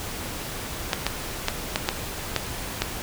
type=clicks; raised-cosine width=0.2 ms; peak=-4 dBFS; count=7; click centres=0.932 / 1.066 / 1.484 / 1.759 / 1.889 / 2.363 / 2.82 s; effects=pink hiss -33 dBFS RMS until 3.02 s